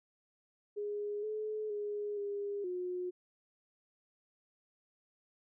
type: tone with pitch steps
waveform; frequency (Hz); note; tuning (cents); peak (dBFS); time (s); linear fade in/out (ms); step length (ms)
sine; 413.5 / 429.2 / 414.3 / 405.4 / 361; G#4 / A4 / G#4 / G#4 / F#4; -8 / -43 / -4 / -42 / -43; -35; 0.76-3.11; 20; 470
effects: none